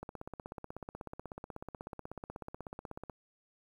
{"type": "click train", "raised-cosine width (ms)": 1, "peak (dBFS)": -28, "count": 51, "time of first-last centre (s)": [0.03, 3.097], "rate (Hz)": 16.3, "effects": ["10-bit"]}